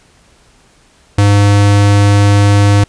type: tone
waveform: square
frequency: 101.6 Hz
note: G#2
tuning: 38 cents flat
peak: -6 dBFS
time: 1.18-2.84 s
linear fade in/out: 5 ms
effects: pink hiss -48 dBFS RMS until 2.88 s + resampled to 22050 Hz